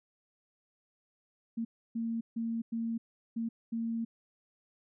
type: tone bursts at uneven times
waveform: sine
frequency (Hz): 228.9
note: A#3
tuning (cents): -31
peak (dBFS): -31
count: 6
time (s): 1.57-1.65 / 1.95-2.21 / 2.36-2.62 / 2.72-2.98 / 3.36-3.49 / 3.72-4.05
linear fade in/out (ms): 10
effects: none